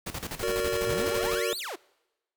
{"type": "noise with tremolo", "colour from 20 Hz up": "pink", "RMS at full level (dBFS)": -34, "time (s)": [0.06, 1.4], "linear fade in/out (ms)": 10, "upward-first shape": "square", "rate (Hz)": 12, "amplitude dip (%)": 75}
{"type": "chord", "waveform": "square", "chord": "Gb augmented", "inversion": "none", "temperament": "just", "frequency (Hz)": [370, 462.5, 578.1], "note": ["Gb4", "Bb4", "D5"], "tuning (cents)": [0, -14, -27], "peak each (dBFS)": [-32, -30, -33], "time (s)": [0.43, 1.53], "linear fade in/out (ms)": 0}
{"type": "exponential two-way sweep", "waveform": "sawtooth", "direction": "up then down", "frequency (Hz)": [101.5, 4699, 299.7], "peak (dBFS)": -30, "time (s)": [0.86, 1.76], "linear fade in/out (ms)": 10, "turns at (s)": 1.58}
{"effects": ["noise-tail reverb RT60 1.0 s tail -24 dB re dry"]}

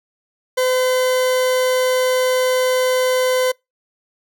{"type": "tone", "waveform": "40% pulse", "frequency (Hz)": 510, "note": "C5", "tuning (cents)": -44, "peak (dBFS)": -14, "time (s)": [0.57, 3.52], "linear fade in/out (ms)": 10, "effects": ["noise-tail reverb RT60 0.2 s tail -26 dB re dry"]}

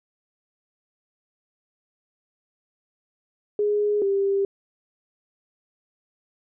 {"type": "tone pair in turn", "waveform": "sine", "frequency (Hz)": [415.3, 395], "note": ["G#4", "G4"], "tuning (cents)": [0, 13], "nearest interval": "minor second", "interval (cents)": 87, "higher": "first", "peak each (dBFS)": -19, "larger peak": "neither", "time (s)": [[3.59, 4.02], [4.02, 4.45]], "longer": "neither", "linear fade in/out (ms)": 2, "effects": []}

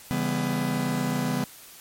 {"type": "chord", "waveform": "45% pulse", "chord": "C# half-diminished seventh", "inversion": "none", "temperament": "just", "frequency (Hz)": [138.59, 166.31, 199.57, 249.5], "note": ["C#3", "E3", "G3", "B3"], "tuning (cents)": [0, 16, 31, 18], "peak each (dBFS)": [-31, -31, -31, -28], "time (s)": [0.11, 1.44], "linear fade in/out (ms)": 0, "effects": ["white hiss -47 dBFS RMS until 1.8 s", "MP3 64 kbps"]}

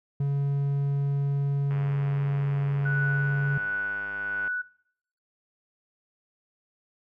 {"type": "tone", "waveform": "triangle", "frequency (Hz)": 140.5, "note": "C#3", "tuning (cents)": 24, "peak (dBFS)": -21, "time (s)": [0.2, 3.58], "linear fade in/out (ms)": 5}
{"type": "click train", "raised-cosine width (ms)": 0.5, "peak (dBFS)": -27, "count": 277, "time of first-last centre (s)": [1.71, 4.476], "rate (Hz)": 99.8}
{"type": "tone with tremolo", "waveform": "sine", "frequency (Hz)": 1480, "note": "F#6", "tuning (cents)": 0, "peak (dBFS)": -26, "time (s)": [2.85, 4.62], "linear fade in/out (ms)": 10, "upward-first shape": "triangle", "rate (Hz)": 1.4, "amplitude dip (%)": 50}
{"effects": ["noise-tail reverb RT60 0.7 s tail -22 dB re dry"]}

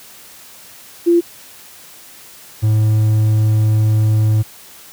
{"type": "tone pair in turn", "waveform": ["sine", "triangle"], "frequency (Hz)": [343.1, 108.07], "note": ["F4", "A2"], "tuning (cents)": [-31, -31], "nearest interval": "octave + minor sixth", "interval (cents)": 2000, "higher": "first", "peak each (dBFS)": -8, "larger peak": "neither", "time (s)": [[1.06, 1.21], [2.62, 4.43]], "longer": "second", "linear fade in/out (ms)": 20, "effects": ["white hiss -40 dBFS RMS until 4.92 s", "high-pass 60 Hz 12 dB/octave"]}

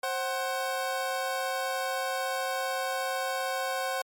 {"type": "tone pair together", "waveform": "25% pulse", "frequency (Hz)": [530, 749.5], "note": ["C5", "F#5"], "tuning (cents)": [22, 22], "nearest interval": "tritone", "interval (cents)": 600, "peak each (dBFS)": -28, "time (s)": [0.03, 4.02], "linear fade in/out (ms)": 5, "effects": ["MP3 64 kbps"]}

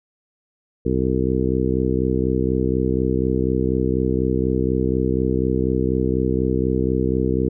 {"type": "harmonic tone", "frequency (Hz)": 64.1, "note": "C2", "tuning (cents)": -35, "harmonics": [1, 2, 3, 4, 5, 6, 7], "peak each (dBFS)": [-25, -25, -25, -25, -25, -25, -25], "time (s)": [0.85, 7.49], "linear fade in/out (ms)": 10, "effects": []}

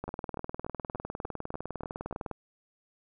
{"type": "two click trains", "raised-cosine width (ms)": 1, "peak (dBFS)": [-21, -24], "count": [46, 8], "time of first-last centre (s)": [[0.04, 2.313], [0.08, 2.127]], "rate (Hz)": [19.8, 3.42], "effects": []}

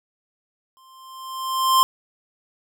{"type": "tone with exponential growth", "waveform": "square", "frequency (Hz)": 1050, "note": "C6", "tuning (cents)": 6, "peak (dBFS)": -12, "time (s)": [0.77, 1.83], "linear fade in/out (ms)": 0, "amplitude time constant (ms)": 230, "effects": []}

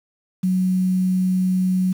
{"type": "tone with quantisation", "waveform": "sine", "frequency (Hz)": 185, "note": "F#3", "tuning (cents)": 0, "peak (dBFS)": -16, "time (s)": [0.43, 1.93], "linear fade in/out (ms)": 10, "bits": 7, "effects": []}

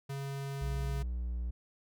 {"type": "tone", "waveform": "square", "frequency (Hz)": 138.2, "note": "C#3", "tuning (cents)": -5, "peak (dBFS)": -37, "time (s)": [0.09, 1.03], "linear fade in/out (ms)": 10}
{"type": "tone with pitch glide", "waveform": "triangle", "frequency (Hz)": [61.8, 59.59], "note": ["B1", "A#1"], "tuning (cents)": [2, 39], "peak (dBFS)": -31, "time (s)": [0.61, 1.51], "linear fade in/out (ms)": 10, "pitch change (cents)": -63, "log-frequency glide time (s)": [0.81, 1.38]}
{"effects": []}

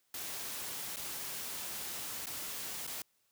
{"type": "noise with dropouts", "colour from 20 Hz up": "white", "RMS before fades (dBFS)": -41, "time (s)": [0.14, 3.02], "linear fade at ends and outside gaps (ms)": 2, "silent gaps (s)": [[0.961, 0.968], [2.259, 2.268], [2.868, 2.875]], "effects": ["white hiss -75 dBFS RMS until 3.31 s", "high-pass 60 Hz 12 dB/octave"]}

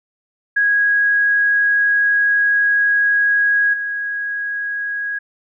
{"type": "tone with level steps", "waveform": "sine", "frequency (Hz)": 1652, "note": "G#6", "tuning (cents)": -10, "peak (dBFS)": [-12, -20], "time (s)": [0.56, 5.19], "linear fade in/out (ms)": 10, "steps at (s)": 3.73, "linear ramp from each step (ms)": 10, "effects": []}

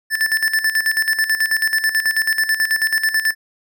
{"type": "tone with tremolo", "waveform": "square", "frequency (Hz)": 1760, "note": "A6", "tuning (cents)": 0, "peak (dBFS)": -14, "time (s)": [0.1, 3.35], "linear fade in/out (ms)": 50, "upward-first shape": "square", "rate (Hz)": 9.2, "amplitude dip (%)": 70, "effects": []}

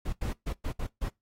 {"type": "noise bursts at uneven times", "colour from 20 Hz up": "brown", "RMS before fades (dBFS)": -31, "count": 6, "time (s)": [[0.05, 0.13], [0.21, 0.33], [0.46, 0.53], [0.64, 0.72], [0.79, 0.87], [1.01, 1.09]], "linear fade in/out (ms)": 10, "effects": ["noise-tail reverb RT60 0.2 s tail -23 dB re dry", "AAC 48 kbps"]}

